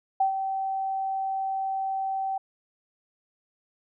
sine tone with ADSR envelope, 772 Hz, G5, 27 cents flat, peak -18 dBFS, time 0.2-2.38 s, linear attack 7 ms, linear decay 110 ms, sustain -8 dB, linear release 6 ms, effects none

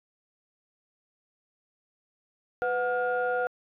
sine tone cluster, 498.6 / 731 / 1420 Hz, B4 / F#5 / F6, +16 / -21 / +28 cents, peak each -27 / -29 / -30 dBFS, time 2.62-3.47 s, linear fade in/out 0 ms, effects tanh soft clip ceiling -18 dBFS

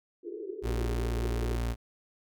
pink band-pass noise, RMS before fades -39 dBFS, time 0.23-1.58 s, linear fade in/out 20 ms, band 340 to 440 Hz, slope 96 dB/octave
35% pulse tone, 58.3 Hz, A#1, 1 cent sharp, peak -27 dBFS, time 0.62-1.76 s, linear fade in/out 50 ms
effects none

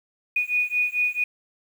sine beating tone pair, 2466 / 2470.5 Hz, D#7 / D#7, -16 / -13 cents, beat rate 4.5 Hz, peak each -24 dBFS, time 0.36-1.24 s, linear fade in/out 5 ms, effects 8-bit

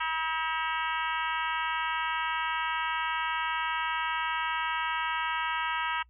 harmonic tone with a mistuned harmonic, 320 Hz, D#4, 49 cents sharp, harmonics 3 / 4 / 5 / 6 / 7 / 8 / 9 / 10, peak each -32 / -34 / -36 / -38 / -39 / -40 / -41 / -42 dBFS, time 0-6.03 s, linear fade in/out 10 ms, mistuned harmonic 8, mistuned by +76 cents, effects noise-tail reverb RT60 0.1 s tail -26 dB re dry + added 60 Hz sine -57 dBFS peak until 6.09 s

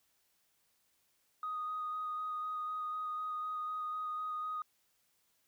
sine tone with vibrato, 1244.5 Hz, D#6, in tune, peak -35 dBFS, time 1.43-4.62 s, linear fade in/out 2 ms, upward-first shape square, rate 4 Hz, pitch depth 9 cents each way, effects tanh soft clip ceiling -31 dBFS + white hiss -75 dBFS RMS until 5.47 s

